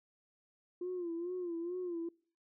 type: tone with vibrato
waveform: sine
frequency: 349.2 Hz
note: F4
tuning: in tune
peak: -35 dBFS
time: 0.81-2.09 s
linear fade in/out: 5 ms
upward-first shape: sine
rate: 2.3 Hz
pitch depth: 84 cents each way
effects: noise-tail reverb RT60 0.5 s tail -26 dB re dry + tanh soft clip ceiling -32 dBFS